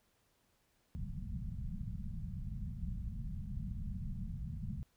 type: low-pass noise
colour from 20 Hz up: pink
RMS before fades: -41 dBFS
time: 0.95-4.83 s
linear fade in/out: 0 ms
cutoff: 220 Hz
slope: 96 dB/octave
effects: pink hiss -75 dBFS RMS until 4.96 s